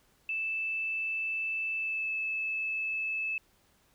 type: tone with pitch glide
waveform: sine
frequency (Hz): 2637 to 2613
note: E7 to E7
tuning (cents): 0 to -16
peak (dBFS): -30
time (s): 0.29-3.38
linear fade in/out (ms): 2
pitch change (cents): -16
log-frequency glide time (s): 1.76-2.11
effects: pink hiss -67 dBFS RMS until 3.94 s